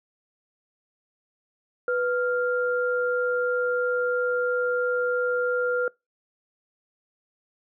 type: tone pair together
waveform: sine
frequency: 493.9 / 1396.9 Hz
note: B4 / F6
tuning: 0 / 0 cents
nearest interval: octave + tritone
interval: 1800 cents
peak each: -23 / -27 dBFS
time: 1.88-5.88 s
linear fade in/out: 2 ms
effects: noise-tail reverb RT60 0.2 s tail -23 dB re dry